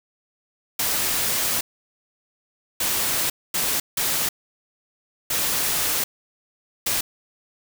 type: noise bursts at uneven times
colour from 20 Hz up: white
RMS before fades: -23 dBFS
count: 6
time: 0.79-1.61 / 2.8-3.3 / 3.54-3.8 / 3.97-4.29 / 5.3-6.04 / 6.86-7.01 s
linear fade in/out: 5 ms
effects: none